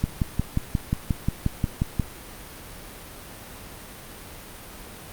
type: click train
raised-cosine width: 5 ms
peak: -9 dBFS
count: 12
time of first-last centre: 0.04-1.997 s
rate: 5.62 Hz
effects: pink hiss -41 dBFS RMS until 5.12 s + Opus 48 kbps